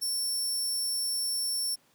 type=tone; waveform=20% pulse; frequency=5430 Hz; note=F8; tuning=50 cents flat; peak=-23 dBFS; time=0.01-1.76 s; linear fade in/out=20 ms; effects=pink hiss -65 dBFS RMS until 1.94 s + high-pass 150 Hz 12 dB/octave